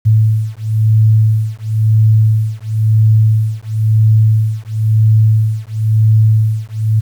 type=beating tone pair; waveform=sine; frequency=108.9 / 109.88 Hz; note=A2 / A2; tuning=-17 / -2 cents; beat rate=0.98 Hz; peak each=-11 dBFS; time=0.05-7.01 s; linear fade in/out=20 ms; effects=7-bit